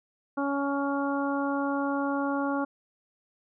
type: harmonic tone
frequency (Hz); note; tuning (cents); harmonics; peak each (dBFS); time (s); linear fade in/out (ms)
280; C#4; +18; 1 / 2 / 3 / 4 / 5; -28 / -33 / -34 / -35 / -36; 0.37-2.65; 10
effects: none